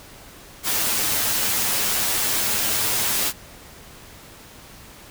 white noise with comb filter, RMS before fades -22 dBFS, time 0.63-3.33 s, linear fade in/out 50 ms, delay 9.4 ms, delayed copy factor +0.6, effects pink hiss -44 dBFS RMS until 5.1 s

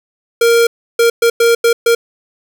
square tone bursts at uneven times, 466.2 Hz, A#4, in tune, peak -8 dBFS, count 6, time 0.41-0.67 / 0.99-1.1 / 1.22-1.3 / 1.4-1.55 / 1.64-1.73 / 1.86-1.95 s, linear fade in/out 5 ms, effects none

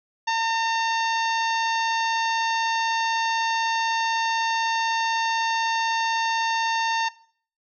harmonic tone, 908 Hz, A#5, 46 cents flat, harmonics 1 / 2 / 3 / 4 / 5 / 6 / 7, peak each -22 / -28 / -32 / -34 / -36 / -38 / -39 dBFS, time 0.27-7.09 s, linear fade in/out 10 ms, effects noise-tail reverb RT60 0.5 s tail -19 dB re dry

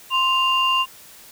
sine tone pair together, 1046.5 / 2794 Hz, C6 / F7, 0 / 0 cents, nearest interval octave + perfect fourth, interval 1700 cents, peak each -18 dBFS, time 0.1-0.86 s, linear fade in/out 50 ms, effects tanh soft clip ceiling -10 dBFS + white hiss -45 dBFS RMS until 1.31 s

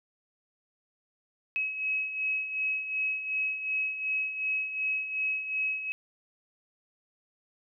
sine beating tone pair, 2558 / 2560.7 Hz, D#7 / D#7, +47 / +49 cents, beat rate 2.7 Hz, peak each -36 / -29 dBFS, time 1.56-5.92 s, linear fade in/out 0 ms, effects none

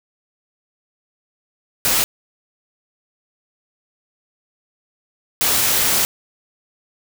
white noise bursts at uneven times, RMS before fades -17 dBFS, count 2, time 1.85-2.04 / 5.41-6.05 s, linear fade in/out 0 ms, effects none

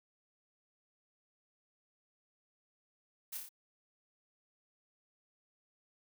blue noise with echo, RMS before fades -42 dBFS, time 3.32-3.38 s, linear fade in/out 10 ms, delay 28 ms, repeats 4, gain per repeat -3 dB, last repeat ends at 3.492 s, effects none

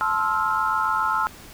sine chord, F major seventh, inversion first, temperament just, 873.1 / 1047.7 / 1309.6 / 1396.9 Hz, A5 / C6 / E6 / F6, -14 / +2 / -12 / 0 cents, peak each -26 / -26 / -24 / -26 dBFS, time 0.01-1.27 s, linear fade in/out 0 ms, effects pink hiss -44 dBFS RMS until 1.53 s

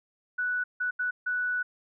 sine tone bursts at uneven times, 1480 Hz, F#6, in tune, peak -26 dBFS, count 4, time 0.38-0.64 / 0.8-0.91 / 0.99-1.11 / 1.26-1.63 s, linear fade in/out 10 ms, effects none

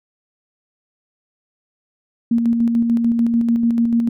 sine tone with tremolo, 233.1 Hz, A#3, in tune, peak -12 dBFS, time 2.31-4.09 s, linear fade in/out 5 ms, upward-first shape square, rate 6.8 Hz, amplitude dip 35%, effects none

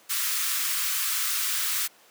white high-pass noise, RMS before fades -27 dBFS, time 0.09-1.88 s, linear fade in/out 20 ms, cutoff 1100 Hz, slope 48 dB/octave, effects pink hiss -55 dBFS RMS until 2.1 s + high-pass 400 Hz 12 dB/octave

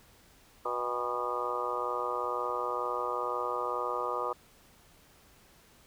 harmonic tone with a mistuned harmonic, 122.1 Hz, B2, 19 cents flat, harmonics 3 / 4 / 5 / 6 / 7 / 8 / 9 / 10, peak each -41 / -36 / -40 / -45 / -41 / -38 / -39 / -35 dBFS, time 0.65-4.33 s, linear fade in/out 5 ms, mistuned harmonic 7, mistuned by -76 cents, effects pink hiss -60 dBFS RMS until 5.86 s

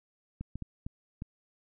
clicks, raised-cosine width 5 ms, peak -25 dBFS, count 5, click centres 0.41 / 0.556 / 0.623 / 0.865 / 1.221 s, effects none

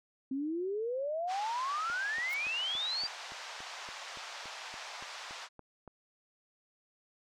sine exponential sweep, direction up, 260 to 4769 Hz, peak -32 dBFS, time 0.31-3.07 s, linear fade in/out 5 ms
pink band-pass noise, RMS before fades -45 dBFS, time 1.27-5.49 s, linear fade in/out 50 ms, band 720 to 6200 Hz, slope 24 dB/octave
click train, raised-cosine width 1 ms, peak -35 dBFS, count 15, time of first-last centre 1.9-5.877 s, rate 3.52 Hz
blue noise with exponential growth, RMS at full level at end -45 dBFS, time 2.25-2.34 s, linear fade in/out 2 ms, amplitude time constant 19 ms
effects none

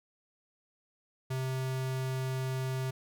square tone, 130.81 Hz, C3, in tune, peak -32 dBFS, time 1.3-2.91 s, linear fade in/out 10 ms, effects none

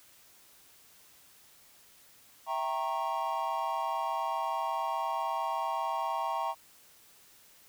triangle chord, E diminished seventh, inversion none, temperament equal with one note detuned, 659.3 / 784 / 932.3 / 1092.2 Hz, E5 / G5 / Bb5 / Db6, 0 / 0 / 0 / -26 cents, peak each -36 / -34 / -32 / -34 dBFS, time 2.46-6.55 s, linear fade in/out 50 ms, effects white hiss -59 dBFS RMS until 7.68 s

